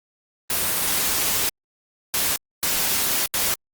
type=noise bursts at uneven times; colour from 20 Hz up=white; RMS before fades=-22 dBFS; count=4; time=0.5-1.49 / 2.14-2.36 / 2.63-3.26 / 3.34-3.54 s; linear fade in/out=0 ms; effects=Opus 24 kbps